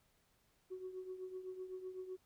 sine tone with tremolo, 371.8 Hz, F#4, 8 cents sharp, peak -40 dBFS, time 0.7-2.17 s, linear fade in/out 20 ms, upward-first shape triangle, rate 7.9 Hz, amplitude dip 75%, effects tanh soft clip ceiling -38 dBFS + pink hiss -75 dBFS RMS until 2.25 s

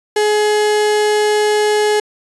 35% pulse tone, 421.7 Hz, G#4, 26 cents sharp, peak -10 dBFS, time 0.16-2 s, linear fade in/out 5 ms, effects resampled to 24000 Hz

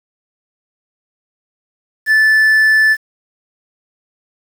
triangle tone with quantisation, 1750 Hz, A6, 10 cents flat, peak -6 dBFS, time 2.06-2.97 s, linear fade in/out 50 ms, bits 6, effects none

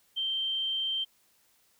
sine tone, 3136 Hz, G7, in tune, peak -28 dBFS, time 0.16-1.05 s, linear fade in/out 20 ms, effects white hiss -67 dBFS RMS until 1.79 s

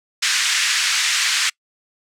pink band-pass noise, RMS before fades -19 dBFS, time 0.22-1.5 s, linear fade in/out 10 ms, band 1600 to 7900 Hz, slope 24 dB/octave, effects noise-tail reverb RT60 0.1 s tail -26 dB re dry

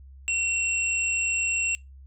sine tone pair together, 2723 / 7633 Hz, F7 / A#8, -44 / +40 cents, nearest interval octave + tritone, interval 1784 cents, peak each -24 / -29 dBFS, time 0.28-1.75 s, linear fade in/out 0 ms, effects noise-tail reverb RT60 0.2 s tail -22 dB re dry + added 67 Hz sine -44 dBFS peak until 2.06 s

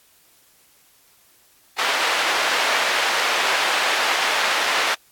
white band-pass noise, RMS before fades -21 dBFS, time 1.78-4.95 s, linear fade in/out 10 ms, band 640 to 2600 Hz, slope 12 dB/octave, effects white hiss -56 dBFS RMS until 5.11 s + AAC 64 kbps

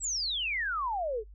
sine exponential sweep, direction down, 8070 to 407.7 Hz, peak -29 dBFS, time 0-1.24 s, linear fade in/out 50 ms, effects noise-tail reverb RT60 0.1 s tail -22 dB re dry + added 50 Hz sine -47 dBFS peak until 1.34 s

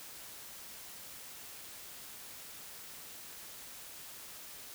silence, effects white hiss -49 dBFS RMS until 4.74 s

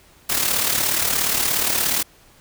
white noise with amplitude modulation, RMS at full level -18 dBFS, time 0.29-2.03 s, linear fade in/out 10 ms, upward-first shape sine, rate 37 Hz, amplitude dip 55%, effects pink hiss -52 dBFS RMS until 2.4 s

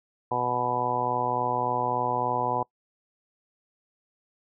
harmonic tone, 123.47 Hz, B2, in tune, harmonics 1 / 2 / 3 / 4 / 5 / 6 / 7 / 8, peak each -37 / -38 / -36 / -33 / -35 / -31 / -30 / -29 dBFS, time 0.31-2.63 s, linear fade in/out 5 ms, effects noise-tail reverb RT60 0.1 s tail -23 dB re dry

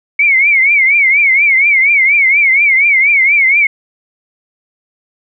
sine tone with vibrato, 2217 Hz, C#7, in tune, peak -6 dBFS, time 0.19-3.67 s, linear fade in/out 5 ms, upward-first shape triangle, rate 4.2 Hz, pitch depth 150 cents each way, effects none

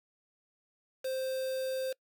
triangle tone with quantisation, 523.3 Hz, C5, in tune, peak -30 dBFS, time 1.04-1.93 s, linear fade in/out 10 ms, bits 7, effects noise-tail reverb RT60 0.1 s tail -25 dB re dry

